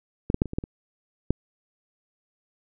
clicks, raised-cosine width 3 ms, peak -10 / -8 / -6 / -20 / -20 / -11 / -22 / -7 dBFS, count 8, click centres 0.301 / 0.344 / 0.419 / 0.457 / 0.534 / 0.585 / 0.639 / 1.306 s, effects none

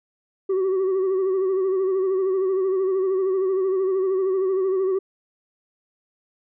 sine tone with vibrato, 379.7 Hz, F#4, 45 cents sharp, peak -16 dBFS, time 0.49-4.99 s, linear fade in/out 10 ms, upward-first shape sine, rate 13 Hz, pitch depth 49 cents each way, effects tanh soft clip ceiling -18 dBFS

